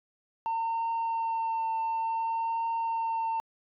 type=tone with vibrato; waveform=sine; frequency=907 Hz; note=A#5; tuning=48 cents flat; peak=-25 dBFS; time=0.46-3.4 s; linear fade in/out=0 ms; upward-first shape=triangle; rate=0.56 Hz; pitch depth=17 cents each way; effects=tanh soft clip ceiling -26 dBFS